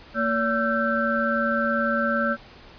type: tone cluster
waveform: sine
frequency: 230.1 / 570 / 1341 / 1553 Hz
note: A#3 / C#5 / E6 / G6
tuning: -22 / +48 / +29 / -17 cents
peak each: -26 dBFS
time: 0.14-2.37 s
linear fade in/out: 50 ms
effects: pink hiss -47 dBFS RMS until 2.78 s + resampled to 11025 Hz